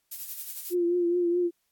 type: noise with tremolo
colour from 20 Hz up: violet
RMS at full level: -34 dBFS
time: 0.11-0.74 s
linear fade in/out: 10 ms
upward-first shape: sine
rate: 11 Hz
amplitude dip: 50%
type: tone with vibrato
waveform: sine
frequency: 349.2 Hz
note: F4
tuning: in tune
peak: -22 dBFS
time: 0.7-1.51 s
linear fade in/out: 50 ms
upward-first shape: triangle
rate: 4.7 Hz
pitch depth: 45 cents each way
effects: white hiss -75 dBFS RMS until 1.71 s + AAC 64 kbps